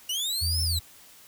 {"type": "linear two-way sweep", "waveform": "sawtooth", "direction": "up then down", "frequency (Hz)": [2843, 5360, 3836], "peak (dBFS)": -24, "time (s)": [0.09, 0.79], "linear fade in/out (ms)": 5, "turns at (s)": 0.62}
{"type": "tone", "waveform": "sine", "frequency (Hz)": 83.5, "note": "E2", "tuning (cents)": 23, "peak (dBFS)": -26, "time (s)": [0.41, 0.8], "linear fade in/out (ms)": 20}
{"effects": ["white hiss -52 dBFS RMS until 1.27 s"]}